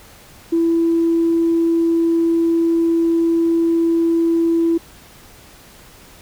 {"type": "tone", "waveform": "sine", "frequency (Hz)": 332.9, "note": "E4", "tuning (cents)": 17, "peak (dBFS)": -12, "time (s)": [0.52, 4.78], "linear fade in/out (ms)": 10, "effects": ["tanh soft clip ceiling -8 dBFS", "pink hiss -44 dBFS RMS until 6.21 s"]}